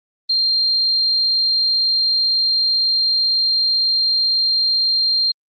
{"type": "tone", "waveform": "sine", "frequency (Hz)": 4186, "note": "C8", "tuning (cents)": 0, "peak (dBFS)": -14, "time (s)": [0.29, 5.32], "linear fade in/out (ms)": 10, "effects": ["Opus 24 kbps"]}